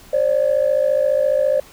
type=tone pair together; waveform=sine; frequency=535.4 / 590 Hz; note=C5 / D5; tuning=+40 / +8 cents; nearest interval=major second; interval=168 cents; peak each=-16 dBFS; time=0.13-1.6 s; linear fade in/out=5 ms; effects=tanh soft clip ceiling -8 dBFS + pink hiss -45 dBFS RMS until 1.72 s

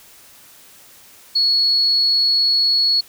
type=tone; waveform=sine; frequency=4364 Hz; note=C#8; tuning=28 cents flat; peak=-13 dBFS; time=1.35-3.01 s; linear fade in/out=10 ms; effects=white hiss -46 dBFS RMS until 3.08 s

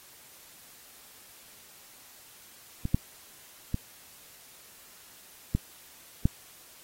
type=clicks; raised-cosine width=5 ms; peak=-17 / -10 / -15 / -12 / -9 dBFS; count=5; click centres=2.854 / 2.945 / 3.744 / 5.55 / 6.255 s; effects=white hiss -53 dBFS RMS until 6.83 s + AAC 48 kbps

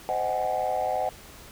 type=chord; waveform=sine; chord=Ab dominant seventh; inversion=first; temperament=just; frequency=519.1 / 623 / 747.5 / 830.6 Hz; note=C5 / Eb5 / Gb5 / Ab5; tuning=-14 / +2 / +17 / 0 cents; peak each=-31 / -29 / -26 / -32 dBFS; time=0.09-1.09 s; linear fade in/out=0 ms; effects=tanh soft clip ceiling -18 dBFS + pink hiss -47 dBFS RMS until 1.51 s

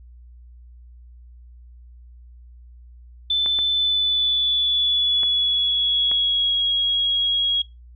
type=tone with pitch glide; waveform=sine; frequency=3520 to 3303 Hz; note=A7 to G#7; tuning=0 to -10 cents; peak=-17 dBFS; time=3.3-7.62 s; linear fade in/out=5 ms; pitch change=-110 cents; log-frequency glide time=3.71-6.61 s
type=clicks; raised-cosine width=0.5 ms; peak=-19 dBFS; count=4; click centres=3.461 / 3.589 / 5.233 / 6.115 s
effects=noise-tail reverb RT60 0.2 s tail -21 dB re dry + added 60 Hz sine -42 dBFS peak until 7.95 s

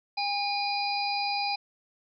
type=harmonic tone; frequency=813 Hz; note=G#5; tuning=37 cents flat; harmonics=1 / 3 / 5 / 6; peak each=-29 / -34 / -36 / -33 dBFS; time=0.17-1.56 s; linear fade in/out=10 ms; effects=none

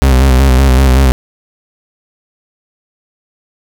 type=tone with vibrato; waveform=40% pulse; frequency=65.41 Hz; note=C2; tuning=in tune; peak=-4 dBFS; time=0.02-1.12 s; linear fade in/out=0 ms; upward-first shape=square; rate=5.3 Hz; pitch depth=55 cents each way; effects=none

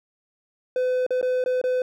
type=tone with dropouts; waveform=triangle; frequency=506 Hz; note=B4; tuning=42 cents sharp; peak=-18 dBFS; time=0.76-1.82 s; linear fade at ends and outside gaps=2 ms; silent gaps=1.065-1.106 / 1.214-1.227 / 1.44-1.46 / 1.615-1.639 s; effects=none

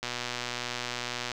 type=click train; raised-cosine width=0.2 ms; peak=-15 dBFS; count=158; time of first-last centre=0.03-1.317 s; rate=122 Hz; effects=none

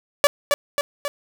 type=tone with echo; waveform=sawtooth; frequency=575 Hz; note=D5; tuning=37 cents flat; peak=-7 dBFS; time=0.24-0.27 s; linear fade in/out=0 ms; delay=270 ms; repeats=3; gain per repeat=-4 dB; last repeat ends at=1.08 s; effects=none

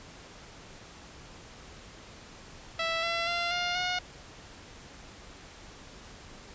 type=tone with pitch steps; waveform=10% pulse; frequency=660 / 675 / 690.4 / 706.1 / 722.2 Hz; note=E5 / E5 / F5 / F5 / F#5; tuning=+2 / +41 / -20 / +19 / -42 cents; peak=-20 dBFS; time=2.79-3.99 s; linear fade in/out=5 ms; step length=240 ms; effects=pink hiss -49 dBFS RMS until 6.54 s + resampled to 16000 Hz

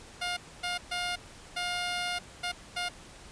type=tone bursts at uneven times; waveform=10% pulse; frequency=710 Hz; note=F5; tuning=28 cents sharp; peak=-22 dBFS; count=6; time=0.21-0.37 / 0.63-0.78 / 0.91-1.16 / 1.56-2.19 / 2.43-2.52 / 2.76-2.89 s; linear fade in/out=10 ms; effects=pink hiss -50 dBFS RMS until 3.31 s + resampled to 22050 Hz

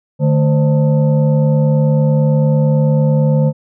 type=tone with frequency modulation; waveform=sine; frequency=150 Hz; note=D3; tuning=37 cents sharp; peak=-9 dBFS; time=0.19-3.53 s; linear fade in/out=50 ms; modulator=369 Hz; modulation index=0.78; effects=none

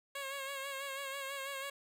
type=tone with vibrato; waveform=10% pulse; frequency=548 Hz; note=C#5; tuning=20 cents flat; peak=-31 dBFS; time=0.15-1.7 s; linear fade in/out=5 ms; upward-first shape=sine; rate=6.1 Hz; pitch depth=42 cents each way; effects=none

